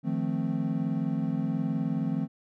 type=chord; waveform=triangle; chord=F dominant seventh; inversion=third; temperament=equal; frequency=155.56 / 174.61 / 220 / 261.6 Hz; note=Eb3 / F3 / A3 / C4; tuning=0 / 0 / 0 / 0 cents; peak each=-30 dBFS; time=0.03-2.28 s; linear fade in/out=50 ms; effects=none